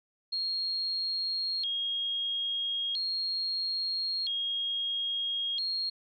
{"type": "tone with vibrato", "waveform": "sine", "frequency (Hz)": 3729, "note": "A#7", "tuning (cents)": 0, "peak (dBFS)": -29, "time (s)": [0.32, 5.9], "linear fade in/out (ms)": 10, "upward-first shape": "square", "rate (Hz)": 0.38, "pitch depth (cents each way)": 230, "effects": []}